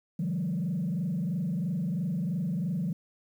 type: tone with frequency modulation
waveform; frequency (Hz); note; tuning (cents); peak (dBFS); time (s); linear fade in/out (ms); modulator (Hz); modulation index
sine; 174.61; F3; 0; -26; 0.19-2.93; 5; 23; 1.2
effects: tanh soft clip ceiling -24 dBFS + 10-bit